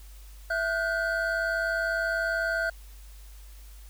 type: tone cluster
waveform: triangle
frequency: 662 / 1443 / 1543 Hz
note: E5 / F#6 / G6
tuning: +7 / -44 / -28 cents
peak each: -28 dBFS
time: 0.5-2.7 s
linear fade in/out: 5 ms
effects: added 50 Hz sine -44 dBFS peak until 3.89 s + white hiss -56 dBFS RMS until 3.89 s